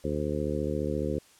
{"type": "harmonic tone", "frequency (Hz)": 74.5, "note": "D2", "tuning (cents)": 25, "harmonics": [1, 2, 3, 4, 5, 6, 7], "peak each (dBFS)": [-35, -35, -35, -35, -35, -35, -35], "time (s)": [0.04, 1.19], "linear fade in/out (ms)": 5, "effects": ["white hiss -58 dBFS RMS until 1.39 s", "low-pass 10000 Hz 12 dB/octave"]}